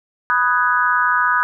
sine chord, G# minor seventh, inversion first, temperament equal with one note detuned, 987.8 / 1244.5 / 1486.8 / 1661.2 Hz, B5 / D#6 / F#6 / G#6, 0 / 0 / +8 / 0 cents, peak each -20 / -18 / -18 / -22 dBFS, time 0.3-1.43 s, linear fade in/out 0 ms, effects none

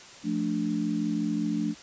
sine chord, D minor, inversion first, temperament equal, 174.61 / 220 / 293.7 Hz, F3 / A3 / D4, 0 / 0 / 0 cents, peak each -32 / -29 / -29 dBFS, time 0.23-1.75 s, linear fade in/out 50 ms, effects white hiss -47 dBFS RMS until 1.82 s + resampled to 16000 Hz

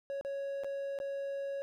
triangle tone with dropouts, 554.4 Hz, C#5, in tune, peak -33 dBFS, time 0.1-1.62 s, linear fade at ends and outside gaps 0 ms, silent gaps 0.211-0.249 / 0.636-0.645 / 0.988-1.001 s, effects none

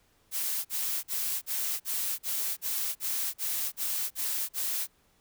blue noise bursts, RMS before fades -31 dBFS, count 12, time 0.31-4.874 s, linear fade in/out 50 ms, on 340 ms, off 44 ms, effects pink hiss -67 dBFS RMS until 5.2 s

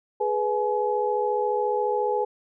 sine tone cluster, 418.6 / 492.9 / 847 Hz, G#4 / B4 / G#5, +14 / -3 / +34 cents, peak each -26 dBFS, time 0.2-2.25 s, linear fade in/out 10 ms, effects none

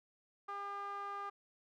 sawtooth tone with band-pass filter, 401.9 Hz, G4, 43 cents sharp, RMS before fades -43 dBFS, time 0.48-1.3 s, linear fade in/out 10 ms, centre 1100 Hz, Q 6.5, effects none

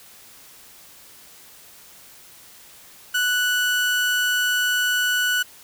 30% pulse tone, 1480 Hz, F#6, in tune, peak -16 dBFS, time 3.14-5.43 s, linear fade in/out 10 ms, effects white hiss -47 dBFS RMS until 5.63 s

